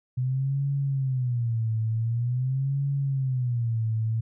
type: tone with vibrato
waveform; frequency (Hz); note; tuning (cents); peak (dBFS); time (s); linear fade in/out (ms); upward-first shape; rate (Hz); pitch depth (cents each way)
sine; 124.6; B2; +16; -23; 0.17-4.21; 10; sine; 0.46; 200
effects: none